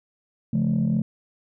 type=chord; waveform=sine; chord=Db augmented; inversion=none; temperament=just; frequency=138.59 / 173.24 / 216.5 Hz; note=Db3 / F3 / A3; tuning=0 / -14 / -28 cents; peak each=-24 / -23 / -21 dBFS; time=0.53-1.02 s; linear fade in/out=5 ms; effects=tanh soft clip ceiling -15 dBFS